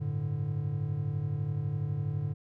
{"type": "chord", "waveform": "triangle", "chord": "G suspended second", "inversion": "none", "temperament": "equal", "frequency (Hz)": [98, 110, 146.83], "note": ["G2", "A2", "D3"], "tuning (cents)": [0, 0, 0], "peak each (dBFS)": [-35, -32, -30], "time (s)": [0, 2.34], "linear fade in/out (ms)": 20, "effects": []}